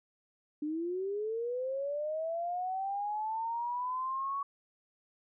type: linear sweep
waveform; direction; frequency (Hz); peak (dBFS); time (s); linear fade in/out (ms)
sine; up; 293.2 to 1124; -32; 0.62-4.43; 5
effects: none